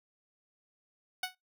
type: tone with exponential decay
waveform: 10% pulse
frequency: 740 Hz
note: F#5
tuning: in tune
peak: -21 dBFS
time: 1.23-1.35 s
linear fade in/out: 5 ms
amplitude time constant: 25 ms
effects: noise-tail reverb RT60 0.2 s tail -26 dB re dry